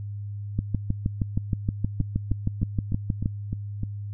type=two click trains; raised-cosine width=5 ms; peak=-12 / -16 dBFS; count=18 / 7; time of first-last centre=0.59-3.259 / 2.01-3.834 s; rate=6.37 / 3.29 Hz; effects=added 102 Hz sine -31 dBFS peak until 4.13 s